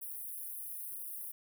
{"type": "high-pass noise", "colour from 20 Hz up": "white", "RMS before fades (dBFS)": -43, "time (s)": [0.01, 1.32], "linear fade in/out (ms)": 10, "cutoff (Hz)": 9500, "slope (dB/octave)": 96, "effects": []}